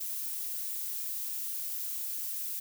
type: noise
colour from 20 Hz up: violet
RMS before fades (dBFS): -36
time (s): 0-2.6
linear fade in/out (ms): 10
effects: none